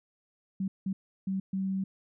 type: tone bursts at uneven times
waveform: sine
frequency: 191.8 Hz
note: G3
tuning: 37 cents flat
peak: -28 dBFS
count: 4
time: 0.6-0.68 / 0.86-0.93 / 1.27-1.4 / 1.53-1.84 s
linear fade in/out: 5 ms
effects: none